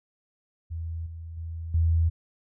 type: tone with level steps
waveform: sine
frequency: 82.41 Hz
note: E2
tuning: in tune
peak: -30 / -36 / -32 / -19 dBFS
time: 0.7-2.1 s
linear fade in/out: 20 ms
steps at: 1.06 / 1.37 / 1.74 s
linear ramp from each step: 5 ms
effects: none